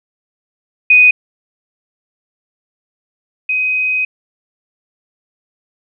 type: tone pair in turn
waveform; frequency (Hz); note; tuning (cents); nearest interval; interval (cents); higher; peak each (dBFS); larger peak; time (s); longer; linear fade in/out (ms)
sine; 2492 / 2515; D#7 / D#7; +2 / +18; unison; 16; second; -4 / -13; first; 0.9-1.11 / 3.49-4.05; second; 5
effects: none